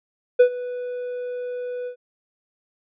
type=tone with ADSR envelope; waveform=triangle; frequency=493.9 Hz; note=B4; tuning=in tune; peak=-6 dBFS; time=0.39-1.96 s; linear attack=13 ms; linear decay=85 ms; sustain=-19 dB; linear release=92 ms; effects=resampled to 8000 Hz